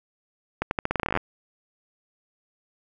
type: accelerating click train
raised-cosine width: 0.5 ms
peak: -9 dBFS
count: 16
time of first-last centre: 0.62-1.174 s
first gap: 91 ms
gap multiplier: 0.85
effects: none